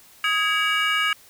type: tone cluster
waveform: triangle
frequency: 1259 / 1650 / 2279 / 2859 Hz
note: D#6 / G#6 / C#7 / F7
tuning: +20 / -12 / +47 / +40 cents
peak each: -23 dBFS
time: 0.24-1.13 s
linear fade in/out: 2 ms
effects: tanh soft clip ceiling -8 dBFS + white hiss -51 dBFS RMS until 1.29 s